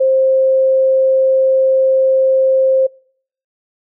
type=tone; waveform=sine; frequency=528 Hz; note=C5; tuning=16 cents sharp; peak=-9 dBFS; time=0-2.87 s; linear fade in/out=10 ms; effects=noise-tail reverb RT60 0.6 s tail -26 dB re dry